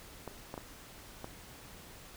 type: clicks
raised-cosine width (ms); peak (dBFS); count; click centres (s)
1; -26; 4; 0.277 / 0.541 / 0.578 / 1.244
effects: pink hiss -52 dBFS RMS until 2.16 s